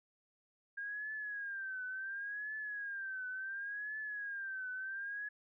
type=tone with vibrato; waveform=sine; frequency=1614 Hz; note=G#6; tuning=50 cents flat; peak=-39 dBFS; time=0.77-5.29 s; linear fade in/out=10 ms; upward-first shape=triangle; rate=0.7 Hz; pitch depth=130 cents each way; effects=none